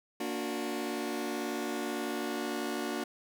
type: chord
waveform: sawtooth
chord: Bb augmented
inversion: none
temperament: just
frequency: 233.1 / 291.4 / 364.2 Hz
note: Bb3 / D4 / F#4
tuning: 0 / -13 / -27 cents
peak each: -34 / -33 / -33 dBFS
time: 0.2-3.04 s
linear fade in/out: 5 ms
effects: none